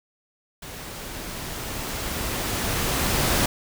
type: noise with level ramp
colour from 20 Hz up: pink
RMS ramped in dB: -38 to -21 dBFS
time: 0.62-3.46 s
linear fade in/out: 5 ms
effects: none